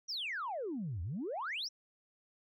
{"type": "exponential two-way sweep", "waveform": "sine", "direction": "down then up", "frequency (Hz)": [5920, 78.8, 5920], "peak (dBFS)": -35, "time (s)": [0.08, 1.69], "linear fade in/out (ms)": 20, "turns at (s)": 1.02, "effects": ["tanh soft clip ceiling -32 dBFS"]}